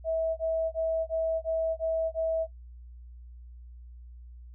sine tone bursts, 649 Hz, E5, 27 cents flat, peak -25 dBFS, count 7, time 0.04-2.47 s, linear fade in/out 50 ms, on 330 ms, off 20 ms, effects noise-tail reverb RT60 0.1 s tail -19 dB re dry + added 60 Hz sine -44 dBFS peak until 4.54 s

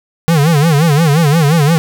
square tone with vibrato, 154.6 Hz, D#3, 11 cents flat, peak -8 dBFS, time 0.28-1.78 s, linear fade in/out 0 ms, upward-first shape sine, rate 5.7 Hz, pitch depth 170 cents each way, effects none

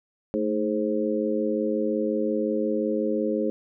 harmonic tone with a mistuned harmonic, 105.6 Hz, G#2, 29 cents sharp, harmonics 2 / 3 / 4 / 5, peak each -28 / -28 / -28 / -28 dBFS, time 0.34-3.5 s, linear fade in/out 0 ms, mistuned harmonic 2, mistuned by +64 cents, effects none

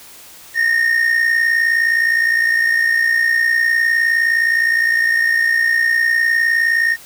triangle tone with amplitude modulation, 1842 Hz, A#6, 21 cents flat, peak -8 dBFS, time 0.54-6.97 s, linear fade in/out 50 ms, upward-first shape sine, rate 59.6 Hz, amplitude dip 60%, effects white hiss -40 dBFS RMS until 7.05 s

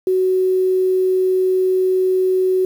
sine tone, 372.8 Hz, F#4, 13 cents sharp, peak -13 dBFS, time 0.07-2.65 s, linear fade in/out 2 ms, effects 7-bit

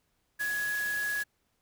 sine tone in noise, 1677 Hz, G#6, 16 cents sharp, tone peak -29 dBFS, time 0.39-1.24 s, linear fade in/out 20 ms, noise white, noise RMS -41 dBFS, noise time 0.39-1.24 s, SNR +9 dB, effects pink hiss -75 dBFS RMS until 1.61 s

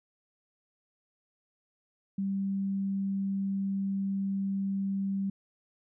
sine tone, 195.6 Hz, G3, 4 cents flat, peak -28 dBFS, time 2.18-5.3 s, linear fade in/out 5 ms, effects none

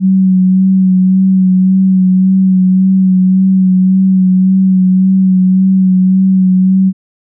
sine tone with vibrato, 187.7 Hz, F#3, 25 cents sharp, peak -5 dBFS, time 0-6.93 s, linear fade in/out 50 ms, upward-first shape sine, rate 1.8 Hz, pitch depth 24 cents each way, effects none

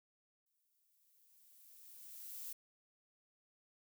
violet noise with exponential growth, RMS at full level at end -45 dBFS, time 0.46-2.53 s, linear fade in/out 5 ms, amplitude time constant 450 ms, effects none

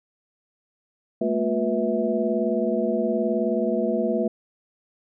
sine tone cluster, 214.3 / 233.3 / 357.2 / 488.3 / 651 Hz, A3 / A#3 / F4 / B4 / E5, -45 / +2 / +39 / -20 / -22 cents, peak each -27 dBFS, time 1.21-4.28 s, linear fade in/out 5 ms, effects none

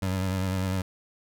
25% pulse tone with vibrato, 94.1 Hz, F#2, 30 cents sharp, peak -22 dBFS, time 0.02-0.82 s, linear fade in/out 5 ms, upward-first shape sine, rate 10 Hz, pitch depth 42 cents each way, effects none

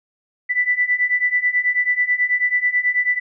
sine beating tone pair, 1975.5 / 1984.7 Hz, B6 / B6, 0 / +8 cents, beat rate 9.2 Hz, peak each -20 / -18 dBFS, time 0.49-3.2 s, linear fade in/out 20 ms, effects none

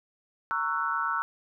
sine chord, F# dominant seventh, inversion first, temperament just, 925 / 1110 / 1332 / 1480 Hz, A#5 / C#6 / E6 / F#6, -14 / +2 / +18 / 0 cents, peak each -34 / -33 / -29 / -32 dBFS, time 0.51-1.22 s, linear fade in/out 0 ms, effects none

